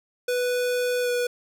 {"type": "tone with pitch glide", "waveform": "square", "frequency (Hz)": [493.9, 488.5], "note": ["B4", "B4"], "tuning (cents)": [0, -19], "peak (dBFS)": -23, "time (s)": [0.28, 1.27], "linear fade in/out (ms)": 5, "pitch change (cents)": -19, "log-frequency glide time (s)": [1.02, 1.09], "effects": []}